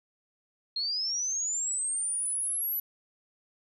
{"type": "linear sweep", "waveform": "sine", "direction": "up", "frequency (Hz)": [4186, 11940], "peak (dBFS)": -28, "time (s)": [0.76, 2.8], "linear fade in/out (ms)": 5, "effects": []}